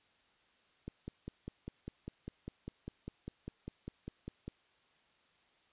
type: click train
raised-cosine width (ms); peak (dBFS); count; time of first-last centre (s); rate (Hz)
3; -29; 19; 0.88-4.48; 5
effects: white hiss -70 dBFS RMS until 5.72 s + resampled to 8000 Hz